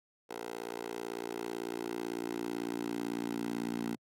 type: tone with high-pass filter sweep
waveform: 10% pulse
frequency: 58 Hz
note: A#1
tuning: 8 cents flat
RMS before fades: -38 dBFS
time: 0.29-3.96 s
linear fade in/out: 20 ms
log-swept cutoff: 490 to 240 Hz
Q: 2.8
effects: AAC 48 kbps